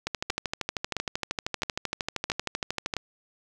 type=two click trains; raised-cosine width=0.2 ms; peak=-11 / -11 dBFS; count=38 / 5; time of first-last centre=0.07-2.938 / 0.3-2.967 s; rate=12.9 / 1.5 Hz; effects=8-bit